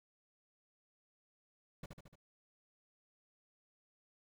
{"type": "noise with echo", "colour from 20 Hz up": "brown", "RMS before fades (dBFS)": -45, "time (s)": [1.83, 1.86], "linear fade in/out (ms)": 5, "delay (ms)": 74, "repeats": 4, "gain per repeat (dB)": -4, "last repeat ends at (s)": 2.156, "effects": []}